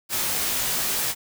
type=noise with comb filter; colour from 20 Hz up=white; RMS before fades=-25 dBFS; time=0.09-1.15 s; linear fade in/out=50 ms; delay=18 ms; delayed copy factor=-0.65; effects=none